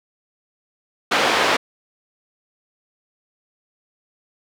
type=band-pass noise; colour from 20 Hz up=pink; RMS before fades=-18 dBFS; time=1.11-1.57 s; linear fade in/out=10 ms; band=450 to 3600 Hz; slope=12 dB/octave; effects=none